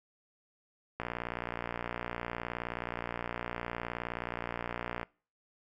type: click train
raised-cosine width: 0.5 ms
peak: -20 dBFS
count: 240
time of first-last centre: 1-5.03 s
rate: 59.3 Hz
effects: noise-tail reverb RT60 0.4 s tail -24 dB re dry